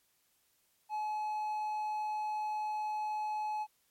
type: tone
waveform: triangle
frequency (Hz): 852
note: G#5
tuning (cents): +44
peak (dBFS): -31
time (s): 0.89-3.67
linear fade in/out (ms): 50
effects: white hiss -73 dBFS RMS until 3.9 s + MP3 64 kbps